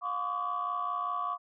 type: tone cluster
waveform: sine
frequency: 710 / 1030 / 1133 / 1198 Hz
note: F5 / C6 / C#6 / D6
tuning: +28 / -28 / +37 / +34 cents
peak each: -38 / -39 / -31 / -39 dBFS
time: 0.01-1.38 s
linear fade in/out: 50 ms
effects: tanh soft clip ceiling -23 dBFS